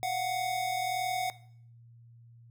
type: tone pair together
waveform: square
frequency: 698.5 / 740 Hz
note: F5 / F#5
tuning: 0 / 0 cents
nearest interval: minor second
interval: 100 cents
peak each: -37 / -31 dBFS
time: 0.03-1.3 s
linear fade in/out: 0 ms
effects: noise-tail reverb RT60 0.6 s tail -18 dB re dry + added 117 Hz sine -52 dBFS peak until 2.5 s